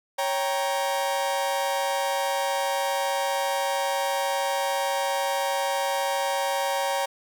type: chord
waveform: 40% pulse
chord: G diminished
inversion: second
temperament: equal with one note detuned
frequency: 554.4 / 784 / 936.6 Hz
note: Db5 / G5 / Bb5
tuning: 0 / 0 / +8 cents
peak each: -27 / -28 / -28 dBFS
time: 0.18-7.06 s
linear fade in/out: 10 ms
effects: none